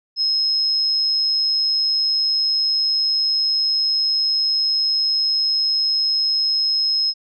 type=tone; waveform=sine; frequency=5150 Hz; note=E8; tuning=41 cents flat; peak=-16 dBFS; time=0.16-7.14 s; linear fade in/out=50 ms; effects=none